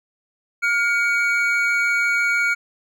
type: tone pair together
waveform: triangle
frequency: 1419 / 2253 Hz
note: F6 / C#7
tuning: +27 / +28 cents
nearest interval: minor sixth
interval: 801 cents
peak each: -18 / -18 dBFS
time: 0.62-2.55 s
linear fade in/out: 20 ms
effects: none